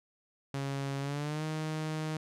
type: tone with pitch glide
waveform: sawtooth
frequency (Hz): 138.2 to 156.02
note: C#3 to D#3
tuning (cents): -5 to +5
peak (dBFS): -29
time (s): 0.54-2.17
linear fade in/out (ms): 2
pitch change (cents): +210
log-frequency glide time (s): 1-1.44
effects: low-pass 9000 Hz 12 dB/octave